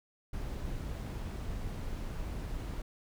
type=noise; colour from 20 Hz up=brown; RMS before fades=-38 dBFS; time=0.33-2.82 s; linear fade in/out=5 ms; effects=none